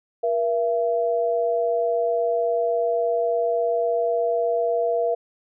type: tone pair together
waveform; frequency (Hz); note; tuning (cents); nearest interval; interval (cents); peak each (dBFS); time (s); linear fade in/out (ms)
sine; 476.6 / 673; A#4 / E5; +38 / +36; tritone; 598; -22; 0.23-5.15; 10
effects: none